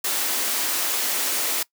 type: high-pass noise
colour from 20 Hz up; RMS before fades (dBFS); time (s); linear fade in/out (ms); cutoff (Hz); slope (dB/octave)
white; -24; 0.04-1.63; 5; 240; 48
effects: noise-tail reverb RT60 0.1 s tail -21 dB re dry